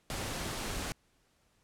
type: noise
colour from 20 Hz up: pink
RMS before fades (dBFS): -37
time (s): 0.1-0.92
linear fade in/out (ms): 0
effects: pink hiss -71 dBFS RMS until 1.63 s + low-pass 11000 Hz 12 dB/octave